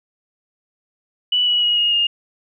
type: tone with pitch steps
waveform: sine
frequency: 2960 / 2928 / 2896 / 2864 / 2833 Hz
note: F#7 / F#7 / F#7 / F7 / F7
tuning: 0 / -19 / -38 / +43 / +24 cents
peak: -14 dBFS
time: 1.32-2.07 s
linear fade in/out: 5 ms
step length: 150 ms
effects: none